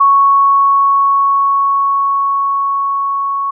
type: tone with level ramp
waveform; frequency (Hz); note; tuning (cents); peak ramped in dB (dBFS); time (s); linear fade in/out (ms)
sine; 1108.7; C#6; 0; -5 to -14; 0-3.51; 10
effects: none